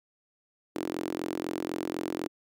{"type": "tone with high-pass filter", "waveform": "sawtooth", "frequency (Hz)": 44, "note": "F1", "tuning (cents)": 14, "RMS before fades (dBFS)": -34, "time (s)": [0.75, 2.28], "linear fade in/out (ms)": 10, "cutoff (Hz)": 320, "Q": 4.1, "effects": []}